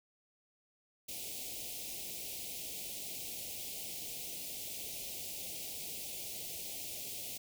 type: band-stop noise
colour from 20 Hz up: white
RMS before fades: -43 dBFS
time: 1.08-7.38 s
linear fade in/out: 10 ms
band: 760 to 2300 Hz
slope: 48 dB/octave
effects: none